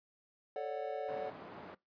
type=chord; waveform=triangle; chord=D major seventh; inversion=second; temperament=equal with one note detuned; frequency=440 / 549.6 / 587.3 / 740 Hz; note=A4 / C#5 / D5 / F#5; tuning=0 / -15 / 0 / 0 cents; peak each=-40 dBFS; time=0.56-1.3 s; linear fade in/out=2 ms
type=band-pass noise; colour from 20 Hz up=white; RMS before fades=-50 dBFS; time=1.08-1.75 s; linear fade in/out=10 ms; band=130 to 910 Hz; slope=12 dB/octave
effects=noise-tail reverb RT60 0.2 s tail -21 dB re dry + resampled to 11025 Hz